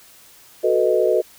sine chord, B dominant seventh, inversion second, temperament equal, 370 / 440 / 493.9 / 622.3 Hz, F#4 / A4 / B4 / D#5, 0 / 0 / 0 / 0 cents, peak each -20 dBFS, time 0.63-1.22 s, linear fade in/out 20 ms, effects white hiss -48 dBFS RMS until 1.38 s

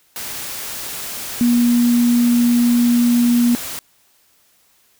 sine tone in noise, 239.6 Hz, A#3, 48 cents sharp, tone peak -11 dBFS, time 1.41-3.55 s, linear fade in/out 0 ms, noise white, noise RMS -28 dBFS, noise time 0.16-3.79 s, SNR +14 dB, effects white hiss -57 dBFS RMS until 4.99 s

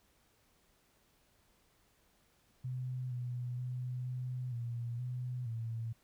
sine tone with pitch steps, 127.2 / 123.1 / 125.4 / 126.2 / 118.4 / 124.9 / 114.3 Hz, C3 / B2 / B2 / B2 / A#2 / B2 / A#2, -48 / -5 / +27 / +38 / +27 / +20 / -34 cents, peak -36 dBFS, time 2.64-5.93 s, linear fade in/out 10 ms, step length 470 ms, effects pink hiss -71 dBFS RMS until 6.03 s

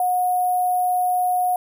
sine tone with sample-and-hold, 727 Hz, F#5, 31 cents flat, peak -17 dBFS, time 0-1.56 s, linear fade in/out 2 ms, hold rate 11025 Hz, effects none

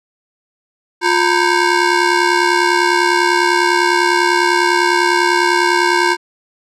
20% pulse ring-modulated tone, 636 Hz, D#5, 38 cents sharp, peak -3 dBFS, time 1.01-6.17 s, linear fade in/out 50 ms, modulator 283 Hz, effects low-pass 7000 Hz 12 dB/octave

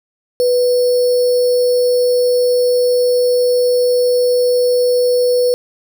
sine tone with sample-and-hold, 493.9 Hz, B4, in tune, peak -10 dBFS, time 0.4-5.54 s, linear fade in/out 0 ms, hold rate 4900 Hz, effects none

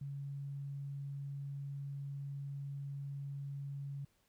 sine tone, 140 Hz, C#3, 18 cents sharp, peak -40 dBFS, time 0.01-4.05 s, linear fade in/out 5 ms, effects pink hiss -75 dBFS RMS until 4.28 s

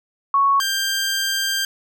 sine / 15% pulse tone pair in turn, 1108.7 / 1585.1 Hz, C#6 / G6, 0 / +19 cents, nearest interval tritone, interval 619 cents, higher second, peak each -13 dBFS, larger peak neither, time 0.34-0.6 / 0.6-1.65 s, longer second, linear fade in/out 2 ms, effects none

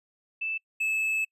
sine / triangle tone pair in turn, 2637 / 2608 Hz, E7 / E7, 0 / -19 cents, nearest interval unison, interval 19 cents, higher first, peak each -28 / -23 dBFS, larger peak second, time 0.41-0.58 / 0.8-1.25 s, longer second, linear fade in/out 10 ms, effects noise-tail reverb RT60 0.1 s tail -26 dB re dry + resampled to 32000 Hz

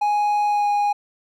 triangle tone with pitch glide, 830.6 to 822.5 Hz, G#5 to G#5, 0 to -17 cents, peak -15 dBFS, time 0.01-0.93 s, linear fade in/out 10 ms, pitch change -17 cents, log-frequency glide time 0.47-0.68 s, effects none

